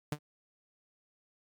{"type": "tone with exponential decay", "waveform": "sawtooth", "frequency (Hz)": 148.9, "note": "D3", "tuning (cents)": 24, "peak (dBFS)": -26, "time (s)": [0.12, 0.19], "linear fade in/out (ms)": 5, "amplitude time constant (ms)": 15, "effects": ["MP3 96 kbps"]}